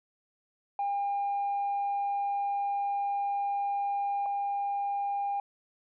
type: tone pair in turn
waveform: sine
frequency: 804 / 804 Hz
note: G5 / G5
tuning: +44 / +44 cents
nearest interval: unison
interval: 0 cents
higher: neither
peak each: -26 / -27 dBFS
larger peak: first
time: 0.79-4.26 / 4.26-5.4 s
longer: first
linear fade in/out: 2 ms
effects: tanh soft clip ceiling -25 dBFS